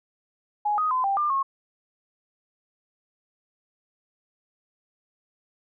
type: tone with pitch steps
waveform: sine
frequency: 834 / 1249 / 1022 / 788 / 1196 / 1087 Hz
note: G#5 / D#6 / C6 / G5 / D6 / C#6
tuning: +7 / +6 / -41 / +9 / +31 / -34 cents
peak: -21 dBFS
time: 0.65-1.43 s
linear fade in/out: 10 ms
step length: 130 ms
effects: none